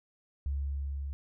sine tone with level ramp, 69.8 Hz, C#2, 13 cents sharp, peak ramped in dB -29 to -34 dBFS, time 0.46-1.13 s, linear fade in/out 0 ms, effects none

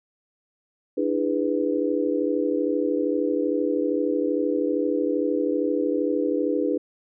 sine chord, E dominant seventh, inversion third, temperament just, 296.7 / 329.6 / 412 / 494.4 Hz, D4 / E4 / G#4 / B4, +18 / 0 / -14 / +2 cents, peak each -25 / -28 / -27 / -26 dBFS, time 0.97-6.78 s, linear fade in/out 10 ms, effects none

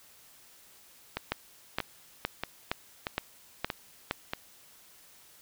two click trains, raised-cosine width 0.3 ms, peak -15 / -12 dBFS, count 6 / 7, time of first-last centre 1.17-4.335 / 1.32-4.111 s, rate 1.58 / 2.15 Hz, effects white hiss -57 dBFS RMS until 5.41 s

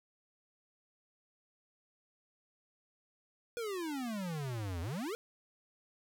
square exponential two-way sweep, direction down then up, 488.6 to 80.9 to 488.6 Hz, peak -37 dBFS, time 3.57-5.15 s, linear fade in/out 0 ms, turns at 4.81 s, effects none

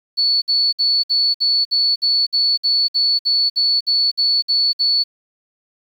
sine tone bursts, 4437 Hz, C#8, 1 cent sharp, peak -13 dBFS, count 16, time 0.17-5.04 s, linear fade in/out 20 ms, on 250 ms, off 58 ms, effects 8-bit

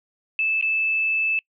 sine tone with dropouts, 2626 Hz, E7, 7 cents flat, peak -19 dBFS, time 0.39-1.39 s, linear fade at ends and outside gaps 1 ms, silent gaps 0.612-0.625 s, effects noise-tail reverb RT60 0.1 s tail -26 dB re dry

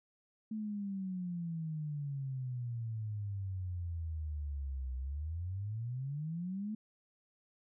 sine exponential two-way sweep, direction down then up, 220 to 63.2 to 220 Hz, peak -36 dBFS, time 0.51-6.75 s, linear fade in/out 5 ms, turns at 4.96 s, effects none

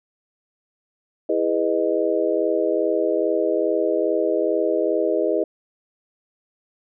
sine chord, E major seventh, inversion none, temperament just, 329.6 / 412 / 494.4 / 618.1 Hz, E4 / G#4 / B4 / D#5, 0 / -14 / +2 / -12 cents, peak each -24 / -23 / -24 / -23 dBFS, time 1.29-5.44 s, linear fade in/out 5 ms, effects none

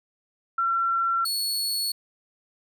sine / sawtooth tone pair in turn, 1358 / 4394 Hz, F6 / C#8, -49 / -16 cents, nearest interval octave + minor sixth, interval 2033 cents, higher second, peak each -21 / -22 dBFS, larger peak first, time 0.58-1.25 / 1.25-1.92 s, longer neither, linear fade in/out 5 ms, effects none

